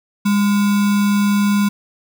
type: tone with sample-and-hold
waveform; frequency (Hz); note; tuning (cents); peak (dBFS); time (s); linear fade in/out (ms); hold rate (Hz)
sine; 203.3; G#3; -37; -12; 0.25-1.69; 10; 1225
effects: none